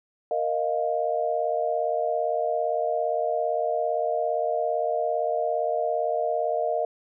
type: chord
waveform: sine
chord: Bb suspended fourth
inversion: none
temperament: just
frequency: 466.2 / 621.6 / 699.2 Hz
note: Bb4 / Eb5 / F5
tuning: 0 / -2 / +2 cents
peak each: -29 / -26 / -27 dBFS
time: 0.31-6.85 s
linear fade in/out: 2 ms
effects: none